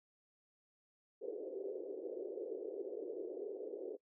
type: band-pass noise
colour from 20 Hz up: white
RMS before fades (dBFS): -44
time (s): 1.21-3.97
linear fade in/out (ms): 20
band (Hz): 360 to 480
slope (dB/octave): 48
effects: noise-tail reverb RT60 0.1 s tail -22 dB re dry